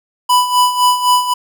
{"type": "tone with tremolo", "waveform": "square", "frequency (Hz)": 992, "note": "B5", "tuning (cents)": 7, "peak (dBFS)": -8, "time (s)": [0.29, 1.34], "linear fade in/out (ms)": 10, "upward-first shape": "sine", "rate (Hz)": 3.9, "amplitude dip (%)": 70, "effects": []}